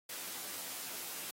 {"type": "noise with comb filter", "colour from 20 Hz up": "white", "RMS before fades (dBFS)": -43, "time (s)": [0.09, 1.31], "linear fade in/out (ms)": 5, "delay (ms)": 13, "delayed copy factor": -0.8, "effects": ["high-pass 150 Hz 12 dB/octave", "AAC 48 kbps"]}